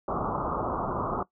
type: low-pass noise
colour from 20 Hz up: white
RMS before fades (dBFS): -30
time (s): 0.08-1.23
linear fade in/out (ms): 5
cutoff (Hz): 1300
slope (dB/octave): 96
effects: noise-tail reverb RT60 0.1 s tail -18 dB re dry